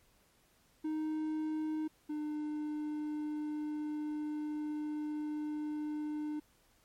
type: tone pair in turn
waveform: triangle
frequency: 310.7 / 301.3 Hz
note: D#4 / D4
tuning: -2 / +44 cents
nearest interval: minor second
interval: 54 cents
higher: first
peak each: -31 / -33 dBFS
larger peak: first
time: 0.84-1.88 / 2.09-6.4 s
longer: second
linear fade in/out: 10 ms
effects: pink hiss -69 dBFS RMS until 6.84 s + MP3 64 kbps